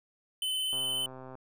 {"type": "tone with vibrato", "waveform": "square", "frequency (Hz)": 3039, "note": "F#7", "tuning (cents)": 46, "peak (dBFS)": -30, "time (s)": [0.42, 1.06], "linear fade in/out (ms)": 2, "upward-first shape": "square", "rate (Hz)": 17, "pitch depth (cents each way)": 8}
{"type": "click train", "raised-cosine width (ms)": 1, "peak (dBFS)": -32, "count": 82, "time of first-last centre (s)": [0.73, 1.353], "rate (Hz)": 130}
{"effects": []}